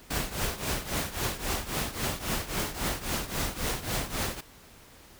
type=noise with tremolo; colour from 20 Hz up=pink; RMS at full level=-28 dBFS; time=0.1-4.41 s; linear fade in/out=10 ms; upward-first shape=triangle; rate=3.7 Hz; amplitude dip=85%; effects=pink hiss -53 dBFS RMS until 5.19 s